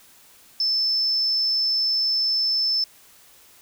sine tone, 5274 Hz, E8, in tune, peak -19 dBFS, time 0.6-2.84 s, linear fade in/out 2 ms, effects white hiss -52 dBFS RMS until 3.61 s

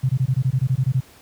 sine tone bursts, 130.1 Hz, C3, 9 cents flat, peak -15 dBFS, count 12, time 0.03-1.005 s, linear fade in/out 10 ms, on 62 ms, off 21 ms, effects pink hiss -49 dBFS RMS until 1.21 s + high-pass 60 Hz 12 dB/octave

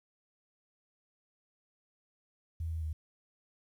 sine tone with pitch steps, 81.7 / 80.9 / 78.1 Hz, E2 / E2 / D#2, -15 / -32 / +7 cents, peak -33 dBFS, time 2.6-2.93 s, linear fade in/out 5 ms, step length 110 ms, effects 11-bit

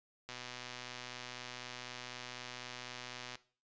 click train, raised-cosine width 0.2 ms, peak -27 dBFS, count 381, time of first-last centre 0.29-3.355 s, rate 124 Hz, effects noise-tail reverb RT60 0.4 s tail -17 dB re dry + resampled to 16000 Hz

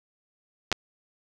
clicks, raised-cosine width 0.2 ms, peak -7 dBFS, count 2, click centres 0.717 / 0.726 s, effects none

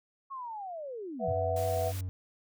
sine linear sweep, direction down, 1108.7 to 77.78 Hz, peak -37 dBFS, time 0.3-1.36 s, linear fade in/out 20 ms
sine chord, B suspended fourth, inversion none, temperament just, 493.9 / 658.5 / 740.8 Hz, B4 / E5 / F#5, 0 / -2 / +2 cents, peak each -34 / -31 / -35 dBFS, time 1.19-1.93 s, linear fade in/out 50 ms
triangle tone with vibrato, 92.5 Hz, F#2, in tune, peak -31 dBFS, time 1.28-2.09 s, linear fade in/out 0 ms, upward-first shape sine, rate 3.3 Hz, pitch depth 35 cents each way
white noise, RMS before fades -45 dBFS, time 1.56-2.01 s, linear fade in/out 5 ms
effects none

